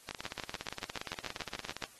two click trains, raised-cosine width 0.2 ms, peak -19 / -21 dBFS, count 13 / 31, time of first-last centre 0.11-1.839 / 0.09-1.824 s, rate 6.94 / 17.3 Hz, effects white hiss -58 dBFS RMS until 1.99 s + AAC 32 kbps

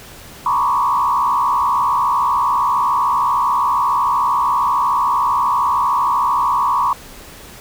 sine tone with frequency modulation, 1046.5 Hz, C6, in tune, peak -13 dBFS, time 0.46-6.93 s, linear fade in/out 2 ms, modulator 67 Hz, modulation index 1.7, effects pink hiss -38 dBFS RMS until 7.6 s

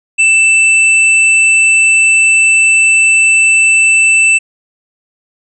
square tone, 2655 Hz, E7, 12 cents sharp, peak -6 dBFS, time 0.18-4.39 s, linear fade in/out 20 ms, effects resampled to 24000 Hz

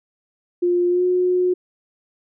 sine tone with pitch glide, 352.7 to 362.4 Hz, F4 to F#4, +17 to -36 cents, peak -15 dBFS, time 0.62-1.54 s, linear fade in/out 10 ms, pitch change +47 cents, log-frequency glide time 0.89-1.04 s, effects none

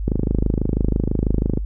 click train, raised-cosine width 3 ms, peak -6 dBFS, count 40, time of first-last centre 0.08-1.574 s, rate 26.1 Hz, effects noise-tail reverb RT60 0.1 s tail -26 dB re dry + added 50 Hz sine -22 dBFS peak until 1.65 s

